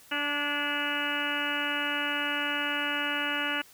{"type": "harmonic tone with a mistuned harmonic", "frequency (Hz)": 291.1, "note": "D4", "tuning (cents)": -15, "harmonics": [1, 2, 3, 4, 5, 6, 7, 8, 9, 10], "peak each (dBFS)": [-37, -40, -39, -39, -33, -36, -39, -40, -36, -34], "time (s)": [0.11, 3.62], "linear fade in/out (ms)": 10, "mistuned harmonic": 6, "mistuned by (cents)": -24, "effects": ["white hiss -55 dBFS RMS until 3.73 s"]}